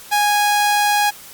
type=tone; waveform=sawtooth; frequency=827 Hz; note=G#5; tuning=8 cents flat; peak=-10 dBFS; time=0.11-1.11 s; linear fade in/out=20 ms; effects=white hiss -39 dBFS RMS until 1.33 s + Opus 48 kbps